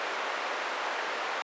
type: band-pass noise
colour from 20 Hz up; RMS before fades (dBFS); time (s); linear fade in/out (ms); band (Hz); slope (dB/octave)
white; -33; 0-1.42; 0; 460 to 1600; 12
effects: high-pass 300 Hz 12 dB/octave + resampled to 16000 Hz